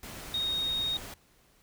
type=tone in noise; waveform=sine; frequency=3729 Hz; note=A#7; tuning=in tune; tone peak=-28 dBFS; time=0.34-0.97 s; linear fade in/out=2 ms; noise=pink; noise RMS=-43 dBFS; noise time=0.03-1.14 s; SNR=+12 dB; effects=pink hiss -64 dBFS RMS until 1.62 s